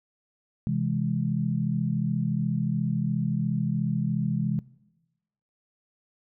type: chord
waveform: sine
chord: C augmented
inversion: none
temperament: equal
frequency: 130.81 / 164.81 / 207.7 Hz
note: C3 / E3 / G#3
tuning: 0 / 0 / 0 cents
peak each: -28 dBFS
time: 0.67-4.59 s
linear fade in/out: 0 ms
effects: noise-tail reverb RT60 1.0 s tail -21 dB re dry